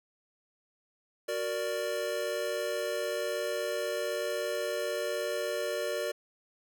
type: chord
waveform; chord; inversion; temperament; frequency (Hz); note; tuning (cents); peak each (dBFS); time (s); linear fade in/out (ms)
square; Gb augmented; none; equal; 370 / 466.2 / 587.3; Gb4 / Bb4 / D5; 0 / 0 / 0; -39 / -36 / -34; 1.28-6.12; 10
effects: none